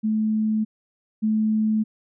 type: tone pair in turn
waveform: sine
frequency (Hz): 216.8 / 216.8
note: A3 / A3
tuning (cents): -25 / -25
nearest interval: unison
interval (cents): 0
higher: neither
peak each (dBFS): -19 / -18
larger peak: second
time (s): 0.03-0.65 / 1.22-1.84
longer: neither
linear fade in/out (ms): 20
effects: none